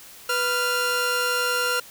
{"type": "tone pair together", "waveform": "sawtooth", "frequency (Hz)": [493.9, 1391.3], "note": ["B4", "F6"], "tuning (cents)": [0, -7], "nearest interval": "octave + tritone", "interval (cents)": 1793, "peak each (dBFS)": [-23, -19], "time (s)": [0.29, 1.8], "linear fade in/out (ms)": 5, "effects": ["white hiss -45 dBFS RMS until 1.9 s"]}